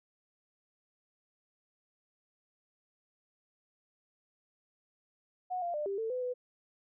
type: tone with pitch steps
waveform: sine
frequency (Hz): 732 / 694 / 598 / 395.5 / 447 / 504 / 497.6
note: F#5 / F5 / D5 / G4 / A4 / B4 / B4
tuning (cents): -19 / -11 / +31 / +15 / +27 / +35 / +13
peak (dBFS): -32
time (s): 5.5-6.34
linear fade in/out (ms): 20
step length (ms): 120
effects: none